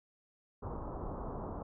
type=low-pass noise; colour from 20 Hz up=pink; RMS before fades=-41 dBFS; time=0.62-1.63 s; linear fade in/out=10 ms; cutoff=1200 Hz; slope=48 dB/octave; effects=none